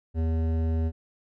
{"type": "tone with hard clipping", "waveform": "sine", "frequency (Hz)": 81, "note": "E2", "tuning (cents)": -30, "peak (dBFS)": -25, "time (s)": [0.14, 0.92], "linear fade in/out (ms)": 50, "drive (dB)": 13, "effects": []}